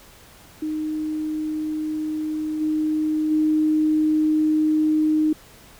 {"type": "tone with level steps", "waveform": "sine", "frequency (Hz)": 309, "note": "D#4", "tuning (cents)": -12, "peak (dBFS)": [-23, -19, -16], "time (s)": [0.62, 5.33], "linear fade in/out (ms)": 5, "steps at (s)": [2.6, 3.3], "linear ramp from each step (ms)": 20, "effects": ["pink hiss -48 dBFS RMS until 5.79 s"]}